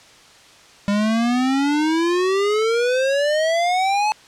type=exponential sweep; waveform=square; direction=up; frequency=200 to 865 Hz; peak=-17 dBFS; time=0.88-4.12 s; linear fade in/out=0 ms; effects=white hiss -47 dBFS RMS until 4.27 s + low-pass 6000 Hz 12 dB/octave